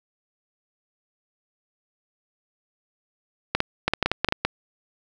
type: clicks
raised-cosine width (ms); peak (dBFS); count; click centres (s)
0.3; -4; 11; 3.55 / 3.604 / 3.88 / 3.936 / 4.027 / 4.06 / 4.116 / 4.246 / 4.287 / 4.324 / 4.45
effects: 7-bit